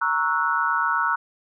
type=chord; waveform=sine; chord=F# dominant seventh; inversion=first; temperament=equal with one note detuned; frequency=932.3 / 1108.7 / 1318.5 / 1466.4 Hz; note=A#5 / C#6 / E6 / F#6; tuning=0 / 0 / 0 / -16 cents; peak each=-26 / -27 / -24 / -24 dBFS; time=0.01-1.16 s; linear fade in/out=10 ms; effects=none